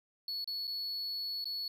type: tone with dropouts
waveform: triangle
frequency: 4400 Hz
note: C#8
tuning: 14 cents flat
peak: -34 dBFS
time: 0.28-1.68 s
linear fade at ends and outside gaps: 2 ms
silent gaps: 0.444-0.475 / 0.671-0.676 / 1.443-1.455 s
effects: none